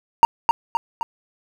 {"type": "tone with echo", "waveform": "triangle", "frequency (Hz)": 928, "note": "A#5", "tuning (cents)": -8, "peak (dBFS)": -4, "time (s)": [0.23, 0.25], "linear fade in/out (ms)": 0, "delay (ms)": 260, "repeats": 3, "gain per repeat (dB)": -5, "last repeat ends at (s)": 1.03, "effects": []}